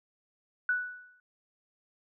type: tone with exponential decay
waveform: sine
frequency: 1480 Hz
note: F#6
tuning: in tune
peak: -23 dBFS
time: 0.69-1.2 s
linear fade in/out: 2 ms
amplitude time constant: 110 ms
effects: none